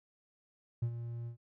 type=tone with ADSR envelope; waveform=triangle; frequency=117.8 Hz; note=A#2; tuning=19 cents sharp; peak=-25 dBFS; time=0.82-1.37 s; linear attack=8 ms; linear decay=72 ms; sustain=-11 dB; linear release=100 ms; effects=tanh soft clip ceiling -24 dBFS